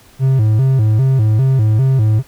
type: tone with vibrato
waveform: triangle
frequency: 119.9 Hz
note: A#2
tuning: 49 cents sharp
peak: -7 dBFS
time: 0.19-2.23 s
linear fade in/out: 50 ms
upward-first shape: square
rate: 2.5 Hz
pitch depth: 180 cents each way
effects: pink hiss -46 dBFS RMS until 2.27 s